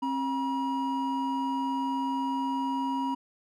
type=tone pair together; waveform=triangle; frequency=268.1 / 960 Hz; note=C4 / B5; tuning=+42 / -49 cents; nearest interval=octave + minor seventh; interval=2209 cents; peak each=-28 dBFS; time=0.02-3.15 s; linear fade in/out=10 ms; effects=none